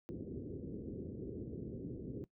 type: low-pass noise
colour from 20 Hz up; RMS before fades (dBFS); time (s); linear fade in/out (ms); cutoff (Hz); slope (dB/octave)
white; -44; 0.09-2.24; 0; 430; 48
effects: noise-tail reverb RT60 0.1 s tail -18 dB re dry + high-pass 60 Hz 12 dB/octave